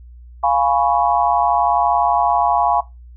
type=chord; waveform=sine; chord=C# dominant seventh; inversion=first; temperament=equal; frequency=698.5 / 830.6 / 987.8 / 1108.7 Hz; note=E#5 / G#5 / B5 / C#6; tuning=0 / 0 / 0 / 0 cents; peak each=-18 / -17 / -20 / -21 dBFS; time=0.43-2.81 s; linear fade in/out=10 ms; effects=noise-tail reverb RT60 0.2 s tail -17 dB re dry + added 60 Hz sine -37 dBFS peak until 3.16 s